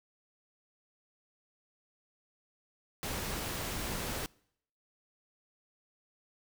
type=noise; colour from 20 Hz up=pink; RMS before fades=-37 dBFS; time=3.03-4.26 s; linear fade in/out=0 ms; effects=noise-tail reverb RT60 0.7 s tail -25 dB re dry